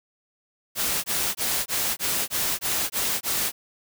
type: noise bursts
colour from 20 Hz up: white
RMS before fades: -25 dBFS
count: 9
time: 0.75-3.52 s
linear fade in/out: 50 ms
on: 290 ms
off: 20 ms
effects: none